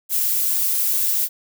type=noise with flanger; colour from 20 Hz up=violet; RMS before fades=-20 dBFS; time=0.09-1.29 s; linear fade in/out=50 ms; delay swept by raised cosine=1.8 to 4.8 ms; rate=1.1 Hz; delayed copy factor=+0.5; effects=none